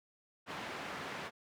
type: band-pass noise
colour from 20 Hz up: white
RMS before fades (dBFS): -43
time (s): 0.46-1.31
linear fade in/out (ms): 50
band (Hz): 120 to 1900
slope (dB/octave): 12
effects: none